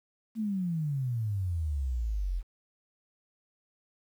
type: exponential sweep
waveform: sine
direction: down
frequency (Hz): 228.5 to 41.2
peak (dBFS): -28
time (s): 0.35-2.43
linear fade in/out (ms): 50
effects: 10-bit